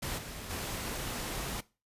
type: noise with level steps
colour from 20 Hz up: pink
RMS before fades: -36 / -43 / -37 dBFS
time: 0.02-1.61 s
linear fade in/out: 10 ms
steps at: 0.17 / 0.49 s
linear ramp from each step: 20 ms
effects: noise-tail reverb RT60 0.3 s tail -20 dB re dry + resampled to 32000 Hz